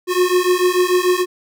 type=beating tone pair; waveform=square; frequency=358.7 / 365.5 Hz; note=F4 / F#4; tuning=+46 / -21 cents; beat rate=6.8 Hz; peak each=-17 dBFS; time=0.07-1.26 s; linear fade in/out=50 ms; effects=none